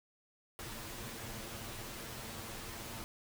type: noise with comb filter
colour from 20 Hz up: pink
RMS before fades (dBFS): -45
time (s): 0.59-3.04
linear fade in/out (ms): 0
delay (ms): 8.8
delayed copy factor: +0.6
effects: none